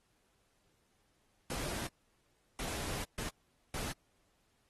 pink noise bursts at uneven times, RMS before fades -40 dBFS, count 4, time 1.5-1.87 / 2.59-3.04 / 3.18-3.29 / 3.74-3.92 s, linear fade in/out 2 ms, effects pink hiss -75 dBFS RMS until 4.69 s + AAC 32 kbps

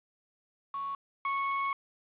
sine / 35% pulse tone pair in turn, 1108.7 / 1103.2 Hz, C#6 / C#6, 0 / -9 cents, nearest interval unison, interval 9 cents, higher first, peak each -33 / -27 dBFS, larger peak second, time 0.74-0.95 / 1.25-1.73 s, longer second, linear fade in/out 2 ms, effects resampled to 8000 Hz + 9-bit

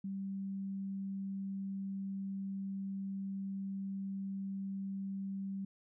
sine tone, 194.9 Hz, G3, 10 cents flat, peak -37 dBFS, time 0.04-5.65 s, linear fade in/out 5 ms, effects none

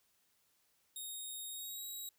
5% pulse tone with pitch glide, 3729 to 3838 Hz, A#7 to A#7, 0 to +50 cents, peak -36 dBFS, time 0.96-2.09 s, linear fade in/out 2 ms, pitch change +50 cents, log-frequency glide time 1.5-1.84 s, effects white hiss -75 dBFS RMS until 2.18 s

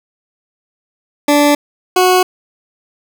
20% pulse tone pair in turn, 291.3 / 367 Hz, D4 / F#4, -14 / -14 cents, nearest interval major third, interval 400 cents, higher second, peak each -3 dBFS, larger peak neither, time 1.28-1.55 / 1.96-2.23 s, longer neither, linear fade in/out 5 ms, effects none

